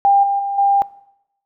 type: tone with level steps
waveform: sine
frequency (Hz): 798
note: G5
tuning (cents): +31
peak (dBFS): -9 / -15 / -19 / -11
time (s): 0.05-0.82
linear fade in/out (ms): 0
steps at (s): 0.23 / 0.39 / 0.58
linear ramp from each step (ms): 5
effects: noise-tail reverb RT60 0.8 s tail -20 dB re dry